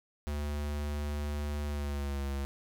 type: tone with pitch glide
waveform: square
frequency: 73.42 to 69.38 Hz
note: D2 to C#2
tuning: 0 to +2 cents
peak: -33 dBFS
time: 0.27-2.45 s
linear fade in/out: 0 ms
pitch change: -98 cents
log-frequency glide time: 1.66-2.24 s
effects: none